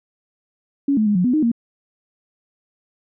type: tone with pitch steps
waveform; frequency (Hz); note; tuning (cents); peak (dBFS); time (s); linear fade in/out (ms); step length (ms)
sine; 279.9 / 215.8 / 207.3 / 179.7 / 248.6 / 308.3 / 233.2; C#4 / A3 / G#3 / F3 / B3 / D#4 / A#3; +17 / -33 / -3 / +50 / +12 / -16 / +1; -14; 0.88-1.517; 5; 91
effects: none